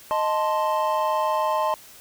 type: chord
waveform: triangle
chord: A diminished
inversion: second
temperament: equal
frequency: 622.3 / 880 / 1046.5 Hz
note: Eb5 / A5 / C6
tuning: 0 / 0 / 0 cents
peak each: -23 dBFS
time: 0.11-1.74 s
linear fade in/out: 0 ms
effects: white hiss -47 dBFS RMS until 2 s